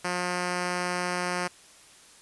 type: tone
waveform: 5% pulse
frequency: 178.7 Hz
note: F3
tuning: 40 cents sharp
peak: -16 dBFS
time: 0.04-1.48 s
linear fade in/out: 10 ms
effects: white hiss -53 dBFS RMS until 2.21 s + resampled to 24000 Hz